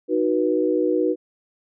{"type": "chord", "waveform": "sine", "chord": "B major", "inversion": "first", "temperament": "equal with one note detuned", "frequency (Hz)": [311.1, 370, 486], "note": ["D#4", "F#4", "B4"], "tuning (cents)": [0, 0, -28], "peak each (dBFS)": -22, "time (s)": [0.08, 1.16], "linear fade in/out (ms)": 50, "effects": []}